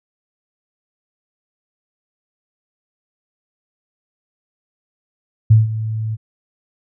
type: tone with ADSR envelope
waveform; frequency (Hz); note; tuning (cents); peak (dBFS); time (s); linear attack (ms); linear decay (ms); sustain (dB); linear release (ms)
sine; 110; A2; 0; -4; 5.5-6.17; 11; 160; -15; 33
effects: none